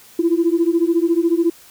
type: beating tone pair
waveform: sine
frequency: 330 / 344 Hz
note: E4 / F4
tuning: +2 / -26 cents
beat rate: 14 Hz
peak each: -16 dBFS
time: 0.19-1.5 s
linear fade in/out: 5 ms
effects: tanh soft clip ceiling -6 dBFS + white hiss -46 dBFS RMS until 1.7 s